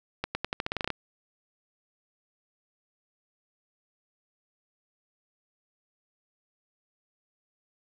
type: accelerating click train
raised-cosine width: 0.3 ms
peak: -13 dBFS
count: 12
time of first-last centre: 0.24-0.903 s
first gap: 110 ms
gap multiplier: 0.87
effects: none